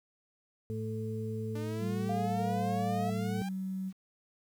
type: harmonic tone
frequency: 110 Hz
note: A2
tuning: in tune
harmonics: 1 / 2 / 4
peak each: -36 / -39 / -39 dBFS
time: 0.7-3.42 s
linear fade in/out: 0 ms
type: exponential sweep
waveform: sawtooth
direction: up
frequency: 293.7 to 805 Hz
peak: -38 dBFS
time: 1.55-3.49 s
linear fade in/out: 5 ms
type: tone with pitch glide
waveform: sine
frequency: 191.3 to 189.21 Hz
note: G3 to F#3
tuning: -42 to +39 cents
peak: -33 dBFS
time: 1.79-3.93 s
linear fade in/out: 50 ms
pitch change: -19 cents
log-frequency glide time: 2.11-2.53 s
type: tone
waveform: sine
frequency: 706 Hz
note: F5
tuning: 19 cents sharp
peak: -33 dBFS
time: 2.09-3.1 s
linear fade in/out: 5 ms
effects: 10-bit